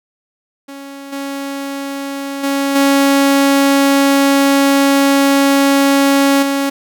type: tone with level steps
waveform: sawtooth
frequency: 277.2 Hz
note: C#4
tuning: in tune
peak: -25 / -17 / -10 / -5 / -10 dBFS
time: 0.68-6.7 s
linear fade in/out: 10 ms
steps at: 1.12 / 2.43 / 2.75 / 6.42 s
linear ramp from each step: 10 ms
effects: none